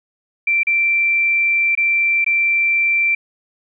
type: tone with dropouts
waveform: sine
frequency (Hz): 2349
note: D7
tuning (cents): 0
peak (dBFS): -13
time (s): 0.47-3.15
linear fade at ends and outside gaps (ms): 5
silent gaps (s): 0.633-0.669 / 1.752-1.774 / 2.245-2.263
effects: none

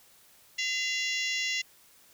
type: harmonic tone with a mistuned harmonic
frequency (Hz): 679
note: F5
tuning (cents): -49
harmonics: 3 / 4 / 5 / 6 / 7 / 8 / 9 / 10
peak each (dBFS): -32 / -33 / -38 / -39 / -44 / -39 / -42 / -41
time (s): 0.58-1.62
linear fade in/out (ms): 10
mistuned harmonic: 4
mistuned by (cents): +43
effects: white hiss -59 dBFS RMS until 2.13 s

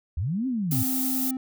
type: linear two-way sweep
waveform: sine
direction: up then down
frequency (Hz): 66.5 to 270 to 99.4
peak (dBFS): -24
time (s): 0.17-0.83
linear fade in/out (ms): 5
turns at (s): 0.47
type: noise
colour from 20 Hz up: violet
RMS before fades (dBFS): -28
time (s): 0.71-1.31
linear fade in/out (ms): 5
type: tone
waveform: triangle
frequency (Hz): 260.3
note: C4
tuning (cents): -9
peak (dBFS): -25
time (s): 0.72-1.37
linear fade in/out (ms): 2
effects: none

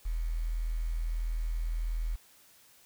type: tone with quantisation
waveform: sine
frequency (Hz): 40.77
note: E1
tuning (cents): -18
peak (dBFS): -29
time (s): 0.05-2.16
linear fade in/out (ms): 10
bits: 9
effects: white hiss -60 dBFS RMS until 2.85 s

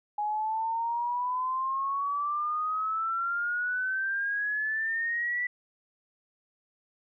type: exponential sweep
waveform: sine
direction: up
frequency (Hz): 830.6 to 1975.5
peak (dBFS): -27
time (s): 0.18-5.47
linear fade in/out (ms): 5
effects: none

